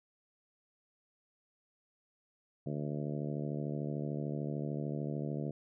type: harmonic tone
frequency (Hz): 73.4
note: D2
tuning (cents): 0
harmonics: 2 / 3 / 4 / 5 / 6 / 7 / 8 / 9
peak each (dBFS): -37 / -41 / -43 / -45 / -47 / -48 / -49 / -50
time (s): 2.66-5.51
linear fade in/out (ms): 5
effects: none